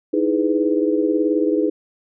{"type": "chord", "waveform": "sine", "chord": "E major seventh", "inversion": "third", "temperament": "equal with one note detuned", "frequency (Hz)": [311.1, 329.6, 415.3, 497.9], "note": ["D#4", "E4", "G#4", "B4"], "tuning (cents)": [0, 0, 0, 14], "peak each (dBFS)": [-19, -23, -21, -23], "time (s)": [0.13, 1.7], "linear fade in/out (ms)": 10, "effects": []}